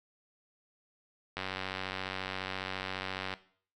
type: click train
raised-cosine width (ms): 0.3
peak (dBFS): -19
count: 187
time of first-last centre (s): 1.37-3.338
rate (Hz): 94.5
effects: noise-tail reverb RT60 0.5 s tail -17 dB re dry